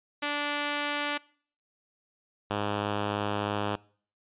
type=tone pair in turn; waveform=5% pulse; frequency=291.6 / 103.1 Hz; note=D4 / G#2; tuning=-12 / -12 cents; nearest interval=octave + tritone; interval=1800 cents; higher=first; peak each=-17 dBFS; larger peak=neither; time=0.22-1.18 / 2.5-3.76 s; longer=second; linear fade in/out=10 ms; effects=noise-tail reverb RT60 0.5 s tail -23 dB re dry + resampled to 8000 Hz